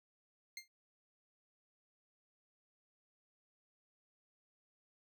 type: tone with exponential decay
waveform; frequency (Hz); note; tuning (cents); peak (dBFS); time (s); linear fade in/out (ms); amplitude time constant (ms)
20% pulse; 2109; C7; +13; -36; 0.57-0.68; 2; 23
effects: none